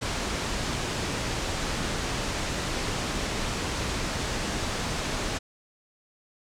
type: low-pass noise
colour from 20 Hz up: pink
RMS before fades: -30 dBFS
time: 0.01-5.39 s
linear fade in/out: 20 ms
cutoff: 7900 Hz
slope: 24 dB/octave
effects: none